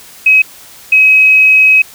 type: tone pair in turn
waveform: sine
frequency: 2545 / 2545 Hz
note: D#7 / D#7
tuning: +39 / +39 cents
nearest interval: unison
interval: 0 cents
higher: neither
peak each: -3 dBFS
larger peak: neither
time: 0.26-0.42 / 0.92-1.82 s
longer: second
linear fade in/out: 5 ms
effects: white hiss -36 dBFS RMS until 1.94 s